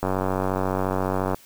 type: click train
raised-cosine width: 1 ms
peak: -10 dBFS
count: 125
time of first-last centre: 0.03-1.345 s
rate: 94.3 Hz
effects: white hiss -51 dBFS RMS until 1.45 s